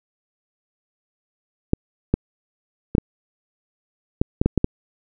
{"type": "clicks", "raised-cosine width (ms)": 3, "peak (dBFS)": -3, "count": 9, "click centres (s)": [1.734, 2.14, 2.951, 2.982, 4.215, 4.415, 4.46, 4.577, 4.644], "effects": []}